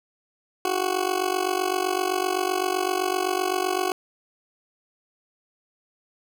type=tone with amplitude modulation; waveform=20% pulse; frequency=370 Hz; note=F#4; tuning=in tune; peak=-14 dBFS; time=0.65-3.92 s; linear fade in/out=2 ms; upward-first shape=sine; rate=47.8 Hz; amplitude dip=85%; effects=none